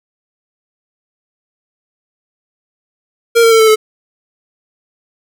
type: tone with pitch steps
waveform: square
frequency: 465.1 / 456.8 / 448.7 / 440.8 / 433 Hz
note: A#4 / A#4 / A4 / A4 / A4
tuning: -4 / -35 / +34 / +3 / -28 cents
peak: -6 dBFS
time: 3.35-3.76 s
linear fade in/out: 20 ms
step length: 82 ms
effects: none